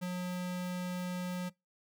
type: tone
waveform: square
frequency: 180.3 Hz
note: F#3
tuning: 45 cents flat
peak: -35 dBFS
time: 0.01-1.5 s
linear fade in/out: 20 ms
effects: noise-tail reverb RT60 0.2 s tail -23 dB re dry